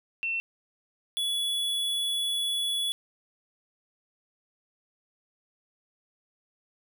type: tone pair in turn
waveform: sine / square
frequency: 2699 / 3401 Hz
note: E7 / G#7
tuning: +40 / +40 cents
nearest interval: major third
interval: 400 cents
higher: second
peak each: -27 dBFS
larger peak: neither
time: 0.23-0.4 / 1.17-2.92 s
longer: second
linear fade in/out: 0 ms
effects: none